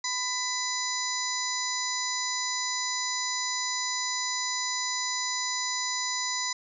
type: harmonic tone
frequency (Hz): 1000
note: B5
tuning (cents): +21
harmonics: 1 / 2 / 4 / 5 / 6 / 7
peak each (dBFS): -35 / -35 / -35 / -35 / -35 / -35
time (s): 0.04-6.53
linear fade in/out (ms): 5
effects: none